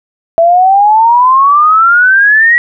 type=exponential sweep; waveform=sine; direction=up; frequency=658 to 1935 Hz; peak=-3 dBFS; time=0.38-2.58 s; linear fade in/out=0 ms; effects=none